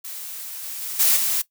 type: noise with level steps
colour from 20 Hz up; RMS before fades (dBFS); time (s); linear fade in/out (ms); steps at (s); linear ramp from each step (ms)
blue; -34 / -32 / -30 / -17 / -22; 0.04-1.42; 10; 0.63 / 0.81 / 0.99 / 1.16; 10
effects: noise-tail reverb RT60 0.1 s tail -17 dB re dry